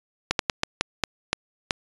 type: slowing click train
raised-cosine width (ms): 0.2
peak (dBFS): -3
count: 8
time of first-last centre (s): 0.31-1.708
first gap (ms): 82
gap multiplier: 1.29
effects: resampled to 22050 Hz